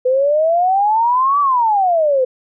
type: exponential two-way sweep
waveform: sine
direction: up then down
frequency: 498.8 to 1168 to 498.8 Hz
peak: -11 dBFS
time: 0.05-2.25 s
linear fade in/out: 10 ms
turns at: 1.4 s
effects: none